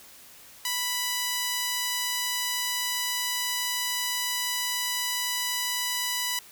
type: tone with high-pass filter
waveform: sawtooth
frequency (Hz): 987.8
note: B5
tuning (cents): 0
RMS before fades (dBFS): -29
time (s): 0.65-6.39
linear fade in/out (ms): 2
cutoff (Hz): 2300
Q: 0.55
effects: white hiss -50 dBFS RMS until 6.51 s